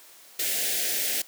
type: band-stop noise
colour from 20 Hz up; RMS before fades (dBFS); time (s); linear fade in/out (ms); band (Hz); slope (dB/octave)
white; -27; 0.39-1.22; 5; 730 to 1600; 48
effects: white hiss -51 dBFS RMS until 1.27 s + high-pass 300 Hz 12 dB/octave